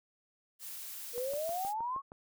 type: noise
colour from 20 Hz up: blue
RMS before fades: -44 dBFS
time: 0.59-1.74 s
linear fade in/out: 50 ms
type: exponential sweep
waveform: sine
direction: up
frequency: 465.2 to 1127 Hz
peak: -33 dBFS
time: 1.13-2.02 s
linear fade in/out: 50 ms
type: click train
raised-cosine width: 1 ms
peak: -34 dBFS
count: 7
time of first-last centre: 1.18-2.119 s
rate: 6.39 Hz
effects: none